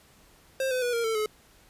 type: tone with pitch steps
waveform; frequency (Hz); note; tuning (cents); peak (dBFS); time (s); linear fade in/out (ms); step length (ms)
square; 530 / 507.8 / 486.6 / 466.2 / 446.7 / 428; C5 / B4 / B4 / A#4 / A4 / A4; +22 / +48 / -26 / 0 / +26 / -48; -26; 0.6-1.26; 2; 110
effects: pink hiss -58 dBFS RMS until 1.69 s + resampled to 32000 Hz